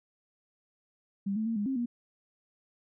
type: tone with pitch steps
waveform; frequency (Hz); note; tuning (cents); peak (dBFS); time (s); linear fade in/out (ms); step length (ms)
sine; 197.9 / 218.6 / 227.8 / 205.7 / 267.1 / 239.1; G3 / A3 / A#3 / G#3 / C4 / A#3; +17 / -11 / -40 / -16 / +36 / +44; -28; 1.26-1.86; 10; 100
effects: none